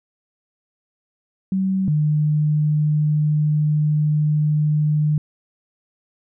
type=tone pair in turn; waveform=sine; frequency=190.4 / 151.12 Hz; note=F#3 / D3; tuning=+50 / +50 cents; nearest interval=major third; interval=400 cents; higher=first; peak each=-17 / -15 dBFS; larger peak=second; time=1.52-1.88 / 1.88-5.18 s; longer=second; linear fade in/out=2 ms; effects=none